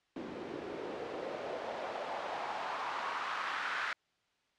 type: noise with band-pass filter sweep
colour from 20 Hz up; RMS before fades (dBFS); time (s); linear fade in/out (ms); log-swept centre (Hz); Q
white; -39; 0.16-3.93; 2; 300 to 1500; 2.3
effects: white hiss -75 dBFS RMS until 4.58 s + low-pass 4000 Hz 12 dB/octave